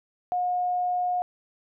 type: tone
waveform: sine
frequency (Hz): 720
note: F#5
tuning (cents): -47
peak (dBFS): -23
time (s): 0.32-1.22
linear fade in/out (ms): 0
effects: none